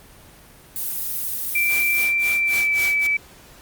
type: noise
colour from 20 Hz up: violet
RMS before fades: -26 dBFS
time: 0.76-2.04 s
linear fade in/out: 0 ms
type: tone with pitch glide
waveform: sine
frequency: 2349 to 2302 Hz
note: D7 to D7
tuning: 0 to -35 cents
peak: -17 dBFS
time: 1.55-3.17 s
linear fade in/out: 5 ms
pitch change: -35 cents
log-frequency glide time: 2.37-2.81 s
type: noise with tremolo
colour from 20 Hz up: white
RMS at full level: -28 dBFS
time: 1.69-3.07 s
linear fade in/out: 5 ms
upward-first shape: sine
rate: 3.7 Hz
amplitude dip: 100%
effects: pink hiss -47 dBFS RMS until 3.61 s + Opus 32 kbps